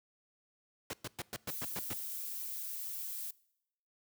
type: noise bursts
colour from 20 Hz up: pink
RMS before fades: -39 dBFS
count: 8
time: 0.9-1.934 s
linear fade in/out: 2 ms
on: 33 ms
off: 110 ms
type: noise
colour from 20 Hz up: violet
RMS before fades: -41 dBFS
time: 1.48-3.31 s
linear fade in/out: 5 ms
effects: noise-tail reverb RT60 0.8 s tail -23 dB re dry + high-pass 100 Hz 12 dB/octave